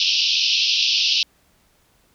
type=band-pass noise; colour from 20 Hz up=pink; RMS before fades=-19 dBFS; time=0-1.23 s; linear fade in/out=2 ms; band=2600 to 5600 Hz; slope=96 dB/octave; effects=pink hiss -60 dBFS RMS until 2.14 s